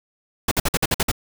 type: noise bursts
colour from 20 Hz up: pink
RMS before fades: -19 dBFS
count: 8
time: 0.48-1.116 s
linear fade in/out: 5 ms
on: 34 ms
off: 52 ms
effects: none